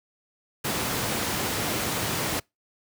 pink noise, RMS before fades -27 dBFS, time 0.64-2.4 s, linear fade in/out 10 ms, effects noise-tail reverb RT60 0.2 s tail -26 dB re dry + high-pass 100 Hz 12 dB/octave

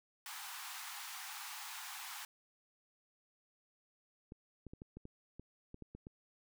pink high-pass noise, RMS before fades -47 dBFS, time 0.26-2.25 s, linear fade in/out 2 ms, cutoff 770 Hz, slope 96 dB/octave
clicks, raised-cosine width 3 ms, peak -36 dBFS, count 11, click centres 4.321 / 4.667 / 4.735 / 4.819 / 4.97 / 5.054 / 5.396 / 5.744 / 5.823 / 5.95 / 6.069 s
effects none

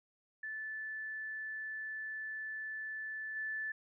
sine tone with level steps, 1748 Hz, A6, 12 cents flat, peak -39 / -36 dBFS, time 0.43-3.72 s, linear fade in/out 5 ms, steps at 3.35 s, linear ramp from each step 20 ms, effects none

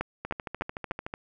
two click trains, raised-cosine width 0.5 ms, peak -19 / -14 dBFS, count 13 / 4, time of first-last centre 0.25-1.139 / 0.01-0.911 s, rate 13.5 / 3.33 Hz, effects none

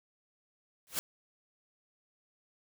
white noise with exponential growth, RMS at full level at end -29 dBFS, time 0.87-0.99 s, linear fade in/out 0 ms, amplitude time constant 26 ms, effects none

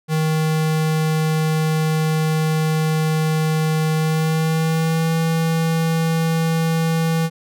square tone with pitch glide, 157.1 to 163.2 Hz, D#3 to E3, +17 to -17 cents, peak -17 dBFS, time 0.08-7.3 s, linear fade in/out 50 ms, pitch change +66 cents, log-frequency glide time 3.96-5.15 s, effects none

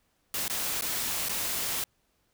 white noise with dropouts, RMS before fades -31 dBFS, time 0.34-1.84 s, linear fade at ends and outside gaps 2 ms, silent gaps 0.481-0.498 / 0.811-0.821 / 1.287-1.293 s, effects pink hiss -72 dBFS RMS until 2.33 s

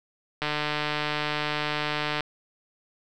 click train, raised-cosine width 0.3 ms, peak -11 dBFS, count 269, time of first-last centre 0.42-2.207 s, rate 150 Hz, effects none

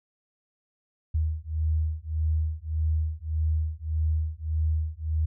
sine beating tone pair, 77.78 / 79.48 Hz, D#2 / D#2, 0 / +37 cents, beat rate 1.7 Hz, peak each -27 dBFS, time 1.14-5.26 s, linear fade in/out 10 ms, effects none

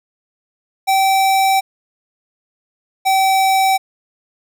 square tone pair in turn, 773 / 768.9 Hz, G5 / G5, -24 / -34 cents, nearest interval unison, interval 10 cents, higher first, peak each -12 dBFS, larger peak neither, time 0.87-1.61 / 3.05-3.78 s, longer first, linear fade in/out 20 ms, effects none

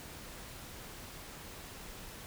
silence, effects pink hiss -48 dBFS RMS until 2.26 s

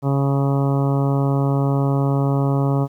harmonic tone, 138.59 Hz, C#3, in tune, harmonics 1 / 2 / 3 / 4 / 5 / 6 / 7 / 8 / 9, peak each -17 / -23 / -27 / -29 / -31 / -33 / -34 / -35 / -36 dBFS, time 0.02-2.88 s, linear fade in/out 50 ms, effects 9-bit

